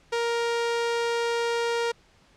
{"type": "tone", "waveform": "sawtooth", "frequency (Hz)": 468.2, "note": "A#4", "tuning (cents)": 8, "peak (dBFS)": -20, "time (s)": [0.12, 1.92], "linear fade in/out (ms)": 10, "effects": ["pink hiss -59 dBFS RMS until 2.36 s", "low-pass 6000 Hz 12 dB/octave"]}